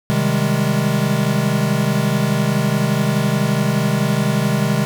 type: chord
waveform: square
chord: Ab major seventh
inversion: first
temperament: equal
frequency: 130.81 / 155.56 / 196 / 207.7 Hz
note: C3 / Eb3 / G3 / Ab3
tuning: 0 / 0 / 0 / 0 cents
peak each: -21 / -21 / -24 / -21 dBFS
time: 0.1-4.85 s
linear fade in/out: 0 ms
effects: none